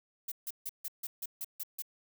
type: noise bursts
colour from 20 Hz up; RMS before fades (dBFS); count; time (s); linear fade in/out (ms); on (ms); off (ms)
violet; -38; 9; 0.28-1.822; 5; 38; 150
effects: none

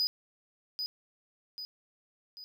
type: tone with echo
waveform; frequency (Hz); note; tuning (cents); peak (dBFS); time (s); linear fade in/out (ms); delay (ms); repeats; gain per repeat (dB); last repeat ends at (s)
triangle; 4970; D#8; -3; -25; 0-0.07; 0; 790; 3; -6; 2.44
effects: none

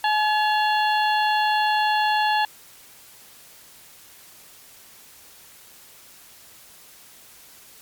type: harmonic tone with a mistuned harmonic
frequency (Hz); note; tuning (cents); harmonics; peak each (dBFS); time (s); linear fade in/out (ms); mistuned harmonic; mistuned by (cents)
852; G#5; +44; 1 / 2 / 3 / 4 / 5; -19 / -25 / -29 / -31 / -33; 0.04-2.45; 2; 3; +140
effects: white hiss -48 dBFS RMS until 7.81 s + MP3 96 kbps

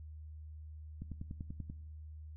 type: click train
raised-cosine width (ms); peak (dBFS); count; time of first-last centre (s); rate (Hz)
5; -30; 8; 1.02-1.7; 10.3
effects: noise-tail reverb RT60 0.9 s tail -18 dB re dry + added 77 Hz sine -46 dBFS peak until 2.36 s

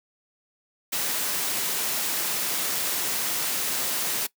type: noise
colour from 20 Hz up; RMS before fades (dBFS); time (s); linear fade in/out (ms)
white; -27; 0.92-4.27; 10
effects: noise-tail reverb RT60 0.1 s tail -20 dB re dry + high-pass 150 Hz 12 dB/octave

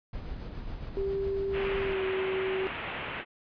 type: noise with tremolo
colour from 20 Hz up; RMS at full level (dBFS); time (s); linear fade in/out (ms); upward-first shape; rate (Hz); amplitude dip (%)
brown; -37; 0.13-1.93; 2; sine; 7.3; 35
type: tone with pitch glide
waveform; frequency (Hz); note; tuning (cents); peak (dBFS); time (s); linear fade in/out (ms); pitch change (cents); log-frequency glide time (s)
sine; 392 to 380.2; G4 to F#4; 0 to +47; -28; 0.97-2.67; 0; -53; 1.82-2.04
type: low-pass noise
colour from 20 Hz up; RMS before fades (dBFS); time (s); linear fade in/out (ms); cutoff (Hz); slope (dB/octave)
white; -37; 1.52-3.25; 50; 2900; 48
effects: resampled to 11025 Hz

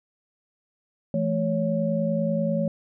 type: tone cluster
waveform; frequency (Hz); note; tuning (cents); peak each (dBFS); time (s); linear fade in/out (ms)
sine; 168.2 / 218.4 / 558; E3 / A3 / C#5; +35 / -13 / +11; -26; 1.14-2.68; 2
effects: none

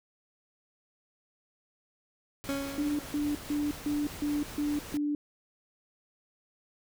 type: noise with tremolo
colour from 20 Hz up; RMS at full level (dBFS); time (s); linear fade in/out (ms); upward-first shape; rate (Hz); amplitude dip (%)
pink; -42; 2.44-4.97; 0; triangle; 4.9; 25
type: tone with exponential decay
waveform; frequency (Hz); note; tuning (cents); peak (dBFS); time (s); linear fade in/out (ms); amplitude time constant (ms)
30% pulse; 277.2; C#4; 0; -26; 2.49-3.55; 0; 230
type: tone bursts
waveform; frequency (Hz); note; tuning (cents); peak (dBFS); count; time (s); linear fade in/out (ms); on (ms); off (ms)
sine; 293.7; D4; 0; -27; 7; 2.78-5.15; 2; 210; 150
effects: none

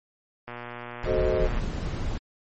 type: click train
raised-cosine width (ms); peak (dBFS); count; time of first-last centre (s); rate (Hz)
0.5; -22; 134; 0.48-1.588; 120
type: noise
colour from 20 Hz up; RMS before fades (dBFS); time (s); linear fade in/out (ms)
brown; -28; 1.03-2.18; 5
type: chord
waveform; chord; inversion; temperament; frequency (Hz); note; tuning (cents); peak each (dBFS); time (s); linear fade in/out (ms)
sine; F# diminished seventh; none; equal with one note detuned; 371.1 / 440 / 523.3 / 622.3; F#4 / A4 / C5 / Eb5; +5 / 0 / 0 / 0; -28; 1.05-1.49; 50
type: tone with exponential decay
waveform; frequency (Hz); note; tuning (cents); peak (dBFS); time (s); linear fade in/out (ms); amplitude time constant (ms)
sine; 157.7; D#3; +24; -25; 1.4-1.49; 0; 18
effects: MP3 32 kbps

